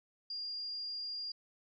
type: tone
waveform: sine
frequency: 4811 Hz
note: D8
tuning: 41 cents sharp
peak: -38 dBFS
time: 0.3-1.32 s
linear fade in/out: 5 ms
effects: none